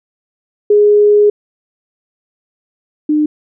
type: tone pair in turn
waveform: sine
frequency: 415.3 / 302.1 Hz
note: G#4 / D4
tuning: 0 / +49 cents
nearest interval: tritone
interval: 551 cents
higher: first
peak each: -5 / -9 dBFS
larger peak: first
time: 0.7-1.3 / 3.09-3.26 s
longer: first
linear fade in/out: 5 ms
effects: none